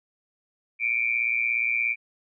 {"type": "tone with amplitude modulation", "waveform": "sine", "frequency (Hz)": 2349, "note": "D7", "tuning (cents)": 0, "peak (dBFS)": -18, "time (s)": [0.79, 1.96], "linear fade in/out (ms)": 50, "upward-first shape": "sine", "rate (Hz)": 117, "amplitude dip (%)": 90, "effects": []}